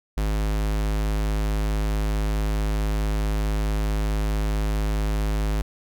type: tone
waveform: square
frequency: 52.3 Hz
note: G#1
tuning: 13 cents sharp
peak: -22 dBFS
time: 0.17-5.62 s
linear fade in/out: 5 ms
effects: none